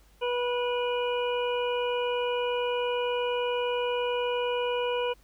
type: harmonic tone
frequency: 488.3 Hz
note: B4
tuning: 20 cents flat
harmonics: 1 / 2 / 3 / 5 / 6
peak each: -27 / -33 / -41 / -38 / -37 dBFS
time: 0.21-5.14 s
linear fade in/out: 20 ms
effects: added 50 Hz sine -58 dBFS peak until 5.23 s + pink hiss -63 dBFS RMS until 5.23 s